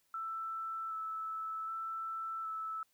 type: tone with vibrato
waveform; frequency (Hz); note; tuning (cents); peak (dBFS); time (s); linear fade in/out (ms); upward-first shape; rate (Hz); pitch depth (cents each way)
sine; 1318.5; E6; 0; -37; 0.14-2.83; 2; square; 0.65; 11
effects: white hiss -75 dBFS RMS until 2.93 s